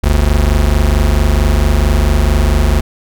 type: tone pair together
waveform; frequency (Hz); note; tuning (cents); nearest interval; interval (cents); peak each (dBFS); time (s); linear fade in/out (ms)
square; 48.97 / 73.42; G1 / D2; -1 / 0; perfect fifth; 701; -12; 0.03-2.81; 10
effects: none